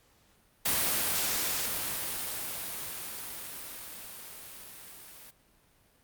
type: noise with level ramp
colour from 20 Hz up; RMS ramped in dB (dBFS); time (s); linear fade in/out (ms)
white; -27 to -50; 0.65-5.31; 10
effects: pink hiss -65 dBFS RMS until 6.03 s + Opus 48 kbps